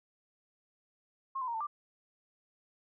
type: tone with pitch steps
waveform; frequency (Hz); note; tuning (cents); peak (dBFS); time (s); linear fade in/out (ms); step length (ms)
sine; 1073 / 1017 / 935 / 891 / 1183; C6 / C6 / A#5 / A5 / D6; +43 / -50 / +5 / +22 / +12; -33; 1.35-1.67; 10; 64
effects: none